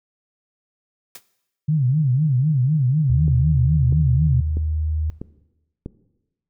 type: noise with exponential decay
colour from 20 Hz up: white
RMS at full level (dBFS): -31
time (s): 1.15-1.23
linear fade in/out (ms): 5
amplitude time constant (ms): 16
type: tone with vibrato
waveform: sine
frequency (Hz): 139.6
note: C#3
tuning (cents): +13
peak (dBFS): -15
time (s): 1.68-4.41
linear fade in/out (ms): 10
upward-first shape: sine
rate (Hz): 4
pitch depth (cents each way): 220
type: tone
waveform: sine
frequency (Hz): 77.78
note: D#2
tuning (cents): 0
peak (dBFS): -19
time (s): 3.1-5.1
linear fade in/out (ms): 0
type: click train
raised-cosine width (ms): 3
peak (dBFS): -17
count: 5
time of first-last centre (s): 3.28-5.861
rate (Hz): 1.55
effects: noise-tail reverb RT60 1.0 s tail -17 dB re dry